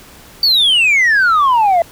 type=exponential sweep; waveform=sine; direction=down; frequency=4632 to 659.3 Hz; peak=-6 dBFS; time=0.43-1.82 s; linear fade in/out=2 ms; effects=tanh soft clip ceiling -7 dBFS + pink hiss -40 dBFS RMS until 1.91 s